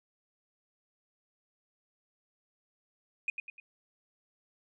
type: tone with echo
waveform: sine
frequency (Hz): 2477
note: D#7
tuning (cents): -8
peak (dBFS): -27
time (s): 3.28-3.3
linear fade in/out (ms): 2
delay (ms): 100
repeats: 3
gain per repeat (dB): -7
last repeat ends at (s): 3.6
effects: tanh soft clip ceiling -23 dBFS